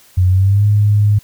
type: tone with pitch glide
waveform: sine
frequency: 91.5 to 103.9 Hz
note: F#2 to G#2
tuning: -19 to +1 cents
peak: -8 dBFS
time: 0.17-1.19 s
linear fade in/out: 10 ms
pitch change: +220 cents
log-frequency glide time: 0.28-0.65 s
effects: white hiss -47 dBFS RMS until 1.23 s